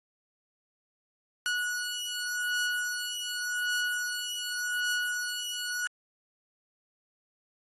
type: beating tone pair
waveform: sawtooth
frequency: 1463 / 1463.87 Hz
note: F#6 / F#6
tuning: -20 / -19 cents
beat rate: 0.87 Hz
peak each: -29 dBFS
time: 1.46-5.87 s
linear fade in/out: 0 ms
effects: AAC 32 kbps